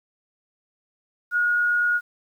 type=tone with amplitude modulation; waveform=sine; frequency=1441 Hz; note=F#6; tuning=46 cents flat; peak=-17 dBFS; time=1.31-2.01 s; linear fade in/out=50 ms; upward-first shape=sine; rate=88.8 Hz; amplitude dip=25%; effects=9-bit